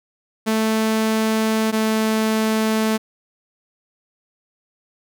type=tone pair in turn; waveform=sawtooth; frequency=220 / 219.2 Hz; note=A3 / A3; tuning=0 / -6 cents; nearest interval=unison; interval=6 cents; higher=first; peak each=-13 / -13 dBFS; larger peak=neither; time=0.46-1.72 / 1.72-2.98 s; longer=neither; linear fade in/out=20 ms; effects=none